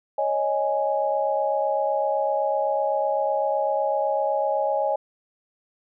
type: chord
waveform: sine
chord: C# suspended second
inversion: none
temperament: equal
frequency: 554.4 / 622.3 / 830.6 Hz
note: C#5 / D#5 / G#5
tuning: 0 / 0 / 0 cents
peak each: -25 dBFS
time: 0.18-4.96 s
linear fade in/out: 5 ms
effects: none